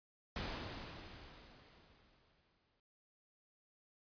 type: noise with exponential decay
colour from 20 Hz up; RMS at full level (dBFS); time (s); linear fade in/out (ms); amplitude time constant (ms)
pink; -41; 0.36-2.8; 1; 530
effects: resampled to 11025 Hz